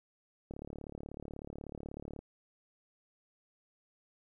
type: click train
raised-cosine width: 2 ms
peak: -30 dBFS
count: 62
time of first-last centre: 0.51-2.19 s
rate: 36.3 Hz
effects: 12-bit